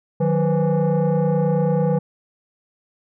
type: tone with frequency modulation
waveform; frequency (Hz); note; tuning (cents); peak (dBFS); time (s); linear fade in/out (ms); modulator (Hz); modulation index
sine; 153.9; D#3; -19; -14; 0.2-1.99; 10; 337; 1.3
effects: tanh soft clip ceiling -13 dBFS